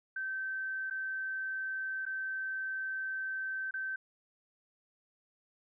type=tone with dropouts; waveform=sine; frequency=1547 Hz; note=G6; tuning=23 cents flat; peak=-34 dBFS; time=0.16-3.96 s; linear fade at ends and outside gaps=5 ms; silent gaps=0.9-0.908 / 2.054-2.063 / 3.71-3.739 s; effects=none

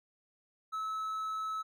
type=tone; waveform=triangle; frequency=1298 Hz; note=E6; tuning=27 cents flat; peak=-32 dBFS; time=0.72-1.63 s; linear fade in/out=20 ms; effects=none

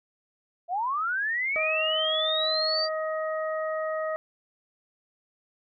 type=linear sweep; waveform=sine; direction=up; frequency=659.3 to 4723 Hz; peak=-25 dBFS; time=0.68-2.89 s; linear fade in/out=50 ms
type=harmonic tone; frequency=629 Hz; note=D#5; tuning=19 cents sharp; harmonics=1 / 2 / 3; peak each=-28 / -34 / -38 dBFS; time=1.56-4.16 s; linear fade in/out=0 ms
effects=none

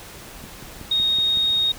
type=click train; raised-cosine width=3 ms; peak=-25 dBFS; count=6; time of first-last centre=0.44-1.373 s; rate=5.36 Hz
type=tone; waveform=sine; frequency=3729 Hz; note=A#7; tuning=in tune; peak=-17 dBFS; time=0.91-1.72 s; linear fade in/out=5 ms
effects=pink hiss -40 dBFS RMS until 1.78 s

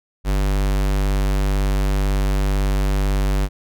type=tone; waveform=square; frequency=49 Hz; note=G1; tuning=in tune; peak=-17 dBFS; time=0.24-3.49 s; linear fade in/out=50 ms; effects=none

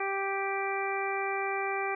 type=harmonic tone; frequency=392 Hz; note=G4; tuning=in tune; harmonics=1 / 2 / 3 / 4 / 5 / 6; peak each=-34 / -34 / -37 / -40 / -39 / -36 dBFS; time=0-1.95 s; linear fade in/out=5 ms; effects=none

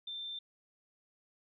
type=tone; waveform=sine; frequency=3570 Hz; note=A7; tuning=24 cents sharp; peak=-39 dBFS; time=0.07-0.39 s; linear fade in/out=5 ms; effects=none

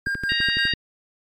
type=tone with tremolo; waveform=triangle; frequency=1606 Hz; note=G6; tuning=41 cents sharp; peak=-20 dBFS; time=0.06-0.72 s; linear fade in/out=5 ms; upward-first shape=square; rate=5.7 Hz; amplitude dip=65%
type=click train; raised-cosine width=3 ms; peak=-19 dBFS; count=9; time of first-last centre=0.07-0.737 s; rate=12 Hz
type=harmonic tone; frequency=937 Hz; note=A#5; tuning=9 cents sharp; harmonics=2 / 3 / 4 / 5; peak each=-24 / -26 / -27 / -28 dBFS; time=0.29-0.74 s; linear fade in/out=5 ms
effects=MP3 96 kbps

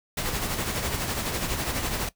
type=noise with tremolo; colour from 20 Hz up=pink; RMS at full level=-27 dBFS; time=0.17-2.09 s; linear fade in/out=5 ms; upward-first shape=sine; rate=12 Hz; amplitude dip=45%; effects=noise-tail reverb RT60 0.1 s tail -18 dB re dry

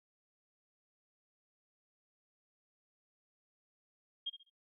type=tone with echo; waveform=sine; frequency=3230 Hz; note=G#7; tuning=49 cents flat; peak=-34 dBFS; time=4.26-4.3 s; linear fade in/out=10 ms; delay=67 ms; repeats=3; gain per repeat=-11 dB; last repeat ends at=4.501 s; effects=noise-tail reverb RT60 0.1 s tail -22 dB re dry

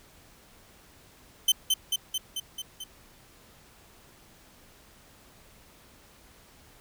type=tone with echo; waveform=sawtooth; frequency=3075 Hz; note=G7; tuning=34 cents flat; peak=-15 dBFS; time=1.48-1.52 s; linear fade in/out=5 ms; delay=220 ms; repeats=6; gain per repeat=-3 dB; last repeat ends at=2.84 s; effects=pink hiss -56 dBFS RMS until 6.8 s

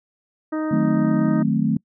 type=harmonic tone; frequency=311.1 Hz; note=D#4; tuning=in tune; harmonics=1 / 2 / 3 / 4 / 5 / 6; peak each=-22 / -30 / -37 / -34 / -40 / -43 dBFS; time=0.52-1.43 s; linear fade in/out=10 ms
type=chord; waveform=sine; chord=D# diminished seventh; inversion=none; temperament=equal; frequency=155.56 / 185 / 220 / 261.6 Hz; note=D#3 / F#3 / A3 / C4; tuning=0 / 0 / 0 / 0 cents; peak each=-23 / -24 / -20 / -24 dBFS; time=0.71-1.77 s; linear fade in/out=5 ms
effects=noise-tail reverb RT60 0.1 s tail -26 dB re dry

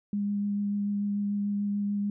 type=tone with vibrato; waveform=sine; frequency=203.5 Hz; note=G#3; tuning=35 cents flat; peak=-26 dBFS; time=0.13-2.1 s; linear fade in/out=2 ms; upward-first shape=sine; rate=6.8 Hz; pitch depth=10 cents each way; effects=none

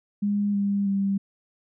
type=tone with pitch steps; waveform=sine; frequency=204.2 / 200.6 / 197.02 Hz; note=G#3 / G3 / G3; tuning=-29 / +40 / +9 cents; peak=-21 dBFS; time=0.22-1.18 s; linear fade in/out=10 ms; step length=320 ms; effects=none

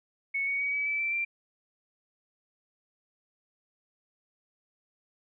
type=tone with pitch steps; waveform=sine; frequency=2211 / 2235 / 2260 / 2285 / 2310 / 2336 / 2361 Hz; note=C#7 / C#7 / C#7 / D7 / D7 / D7 / D7; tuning=-5 / +14 / +33 / -48 / -29 / -10 / +9 cents; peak=-27 dBFS; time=0.34-1.25 s; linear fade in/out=10 ms; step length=130 ms; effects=none

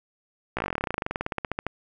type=slowing click train; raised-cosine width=0.5 ms; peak=-12 dBFS; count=29; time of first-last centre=0.57-1.666 s; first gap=16 ms; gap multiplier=1.06; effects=none

